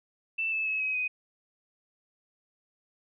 sine tone with pitch steps, 2658 / 2618 / 2579 / 2541 / 2503 Hz, E7 / E7 / E7 / D#7 / D#7, +14 / -13 / -39 / +36 / +10 cents, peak -27 dBFS, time 0.38-1.08 s, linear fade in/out 10 ms, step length 140 ms, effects none

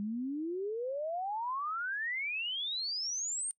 sine exponential sweep, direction up, 199.6 to 8910 Hz, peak -33 dBFS, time 0-3.51 s, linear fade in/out 0 ms, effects noise-tail reverb RT60 0.1 s tail -23 dB re dry

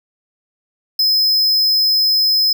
square tone, 5100 Hz, D#8, 42 cents sharp, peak -12 dBFS, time 0.99-2.53 s, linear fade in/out 5 ms, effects none

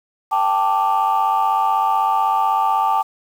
sine chord, G suspended second, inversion none, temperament equal, 784 / 880 / 1174.7 Hz, G5 / A5 / D6, 0 / 0 / 0 cents, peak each -18 / -17 / -19 dBFS, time 0.31-3.03 s, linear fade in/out 20 ms, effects tanh soft clip ceiling -9 dBFS + 7-bit

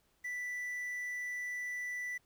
triangle tone with quantisation, 1975.5 Hz, B6, in tune, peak -35 dBFS, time 0.24-2.18 s, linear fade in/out 10 ms, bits 10, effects pink hiss -73 dBFS RMS until 2.25 s

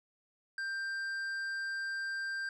sine tone with tanh clipping, 1575 Hz, G6, 8 cents sharp, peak -36 dBFS, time 0.58-2.49 s, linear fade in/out 2 ms, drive 8 dB, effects none

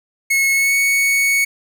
45% pulse tone with pitch glide, 2184 to 2221 Hz, C#7 to C#7, -26 to +3 cents, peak -13 dBFS, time 0.3-1.45 s, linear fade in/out 10 ms, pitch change +29 cents, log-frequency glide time 0.52-0.75 s, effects none

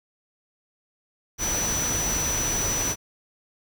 sine tone in noise, 5940 Hz, F#8, 6 cents sharp, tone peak -25 dBFS, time 1.38-2.96 s, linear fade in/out 50 ms, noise pink, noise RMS -29 dBFS, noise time 1.38-2.96 s, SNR +1 dB, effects none

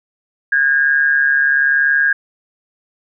sine tone with amplitude modulation, 1627 Hz, G#6, 36 cents flat, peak -8 dBFS, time 0.52-2.13 s, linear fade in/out 5 ms, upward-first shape sine, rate 141 Hz, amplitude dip 60%, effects none

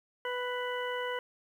harmonic tone, 495 Hz, B4, 4 cents sharp, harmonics 1 / 2 / 3 / 4 / 6, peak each -35 / -38 / -40 / -41 / -43 dBFS, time 0.25-1.19 s, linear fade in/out 2 ms, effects 10-bit

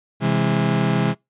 35% pulse chord, C augmented, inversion none, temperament just, 130.81 / 163.52 / 204.4 Hz, C3 / E3 / G#3, 0 / -14 / -27 cents, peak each -20 dBFS, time 0.2-1.15 s, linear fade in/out 50 ms, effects noise-tail reverb RT60 0.2 s tail -25 dB re dry + resampled to 8000 Hz

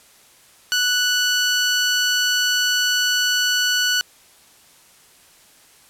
15% pulse tone, 1480 Hz, F#6, in tune, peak -10 dBFS, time 0.72-4.01 s, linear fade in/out 0 ms, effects white hiss -51 dBFS RMS until 5.89 s + low-pass 12000 Hz 12 dB/octave

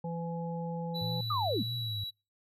harmonic tone, 168.1 Hz, E3, 34 cents sharp, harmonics 1 / 3 / 5, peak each -35 / -40 / -42 dBFS, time 0.04-1.21 s, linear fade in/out 5 ms
triangle tone with pitch glide, 3960 to 3910 Hz, B7 to B7, +4 to -18 cents, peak -35 dBFS, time 0.94-2.11 s, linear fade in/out 20 ms, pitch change -22 cents, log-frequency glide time 1.06-1.95 s
sine tone with vibrato, 110 Hz, A2, in tune, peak -35 dBFS, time 1.01-2.04 s, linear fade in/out 5 ms, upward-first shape triangle, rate 1.7 Hz, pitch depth 170 cents each way
sine linear sweep, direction down, 1262 to 164.1 Hz, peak -29 dBFS, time 1.3-1.63 s, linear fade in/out 5 ms
effects noise-tail reverb RT60 0.3 s tail -25 dB re dry

